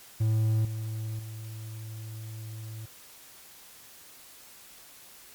triangle tone with level steps, 110 Hz, A2, in tune, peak -20 / -29 / -35 dBFS, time 0.2-2.86 s, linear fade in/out 10 ms, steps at 0.65 / 1.19 s, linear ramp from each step 2 ms, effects white hiss -51 dBFS RMS until 5.34 s + MP3 96 kbps

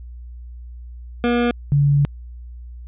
25% pulse / sine tone pair in turn, 239.7 / 142.85 Hz, A#3 / D3, +48 / -48 cents, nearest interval major sixth, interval 896 cents, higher first, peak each -12 dBFS, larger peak neither, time 1.24-1.51 / 1.72-2.05 s, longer second, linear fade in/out 0 ms, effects added 60 Hz sine -33 dBFS peak until 2.87 s + resampled to 8000 Hz

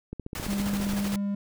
click train, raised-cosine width 3 ms, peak -22 dBFS, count 13, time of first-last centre 0.13-0.935 s, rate 14.9 Hz
pink noise with tremolo, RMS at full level -34 dBFS, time 0.35-1.16 s, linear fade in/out 2 ms, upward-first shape square, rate 13 Hz, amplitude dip 40%
triangle tone, 201 Hz, G3, 44 cents sharp, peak -24 dBFS, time 0.48-1.35 s, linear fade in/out 5 ms
effects none

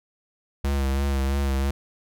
square tone with vibrato, 68.5 Hz, C#2, 20 cents flat, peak -22 dBFS, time 0.64-1.71 s, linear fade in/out 5 ms, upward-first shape sine, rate 3 Hz, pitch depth 41 cents each way, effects none

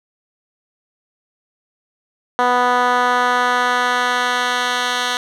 10% pulse tone with band-pass filter sweep, 246.9 Hz, B3, in tune, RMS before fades -17 dBFS, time 2.39-5.17 s, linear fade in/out 0 ms, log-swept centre 940 to 3000 Hz, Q 0.96, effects none

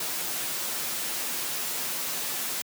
white noise with comb filter, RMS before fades -31 dBFS, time 0-2.62 s, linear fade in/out 5 ms, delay 10 ms, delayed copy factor -0.5, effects high-pass 150 Hz 12 dB/octave

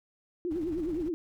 sine tone with vibrato, 329.6 Hz, E4, in tune, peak -29 dBFS, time 0.45-1.14 s, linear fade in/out 0 ms, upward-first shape triangle, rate 9.7 Hz, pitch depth 200 cents each way
brown noise with tremolo, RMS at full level -43 dBFS, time 0.5-1.1 s, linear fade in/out 20 ms, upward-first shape square, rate 18 Hz, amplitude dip 35%
click train, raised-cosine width 3 ms, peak -35 dBFS, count 7, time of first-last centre 0.56-1.008 s, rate 13.4 Hz
effects none

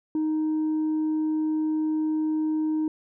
sine tone with tanh clipping, 311.1 Hz, D#4, in tune, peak -23 dBFS, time 0.15-2.88 s, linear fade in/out 2 ms, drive 1 dB, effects none

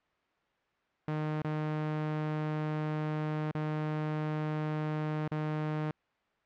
sawtooth tone with dropouts, 153.4 Hz, D#3, 24 cents flat, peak -27 dBFS, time 1.08-5.91 s, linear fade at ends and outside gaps 2 ms, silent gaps 1.42-1.446 / 3.514-3.549 / 5.278-5.315 s, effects white hiss -72 dBFS RMS until 6.45 s + low-pass 2000 Hz 12 dB/octave

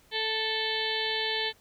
harmonic tone, 440 Hz, A4, in tune, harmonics 1 / 2 / 4 / 5 / 6 / 7 / 8 / 9 / 10, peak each -35 / -37 / -34 / -38 / -42 / -34 / -35 / -36 / -40 dBFS, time 0.11-1.53 s, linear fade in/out 50 ms, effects pink hiss -61 dBFS RMS until 1.6 s

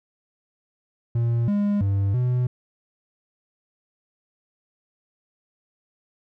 triangle tone with pitch steps, 117.5 / 204.3 / 98.8 / 124.7 Hz, A#2 / G#3 / G2 / B2, +14 / -28 / +14 / +17 cents, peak -17 dBFS, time 1.15-2.47 s, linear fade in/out 5 ms, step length 330 ms, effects none

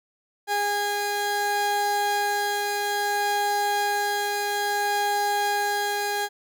30% pulse tone pair together, 409.4 / 819.4 Hz, G#4 / G#5, -25 / -24 cents, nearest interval octave, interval 1201 cents, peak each -27 / -21 dBFS, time 0.47-6.29 s, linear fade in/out 50 ms, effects none

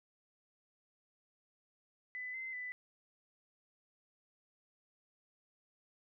sine tone with pitch steps, 2003 / 2063 / 1995 Hz, B6 / C7 / B6, +24 / -25 / +17 cents, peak -40 dBFS, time 2.15-2.72 s, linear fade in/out 0 ms, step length 190 ms, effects none

